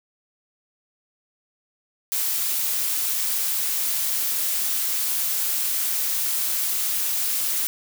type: noise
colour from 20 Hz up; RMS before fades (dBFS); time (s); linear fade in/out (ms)
blue; -24; 2.12-7.67; 0
effects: none